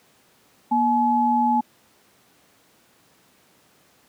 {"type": "tone pair together", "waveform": "sine", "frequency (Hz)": [239.4, 853], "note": ["A#3", "G#5"], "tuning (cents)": [46, 46], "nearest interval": "octave + minor seventh", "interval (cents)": 2200, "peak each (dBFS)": [-21, -18], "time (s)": [0.71, 1.61], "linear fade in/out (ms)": 10, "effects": ["pink hiss -58 dBFS RMS until 4.08 s", "high-pass 150 Hz 12 dB/octave"]}